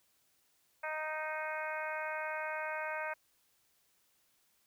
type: harmonic tone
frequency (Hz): 310.5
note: D#4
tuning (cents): -3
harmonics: 2 / 3 / 4 / 5 / 6 / 7 / 8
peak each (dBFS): -41 / -42 / -46 / -41 / -48 / -45 / -48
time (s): 0.83-3.14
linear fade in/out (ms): 10
effects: white hiss -73 dBFS RMS until 4.66 s